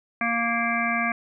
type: harmonic tone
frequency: 233.1 Hz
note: A#3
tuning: in tune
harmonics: 1 / 3 / 5 / 7 / 9 / 10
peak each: -29 / -29 / -29 / -29 / -29 / -29 dBFS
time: 0.21-1.12 s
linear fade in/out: 2 ms
effects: none